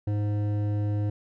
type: tone with hard clipping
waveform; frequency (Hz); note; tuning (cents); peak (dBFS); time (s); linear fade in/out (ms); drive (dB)
sine; 103.83; G#2; 0; -26; 0.07-1.1; 5; 11
effects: none